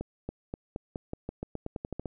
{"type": "accelerating click train", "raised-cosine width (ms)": 2, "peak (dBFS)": -21, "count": 15, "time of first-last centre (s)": [0.01, 2.057], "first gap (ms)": 280, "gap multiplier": 0.89, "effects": []}